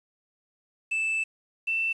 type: tone pair in turn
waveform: triangle / sine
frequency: 2637 / 2672 Hz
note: E7 / E7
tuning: 0 / +23 cents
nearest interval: unison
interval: 23 cents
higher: second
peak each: -23 / -24 dBFS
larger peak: first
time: 0.91-1.24 / 1.67-1.93 s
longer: first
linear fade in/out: 10 ms
effects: resampled to 24000 Hz + 9-bit